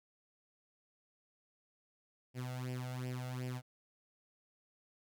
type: tone with flanger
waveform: sawtooth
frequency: 126.4 Hz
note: B2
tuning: 41 cents sharp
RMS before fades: -41 dBFS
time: 2.34-3.62 s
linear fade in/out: 50 ms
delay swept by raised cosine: 0.38 to 1.48 ms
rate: 2.7 Hz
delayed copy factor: +0.75
effects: none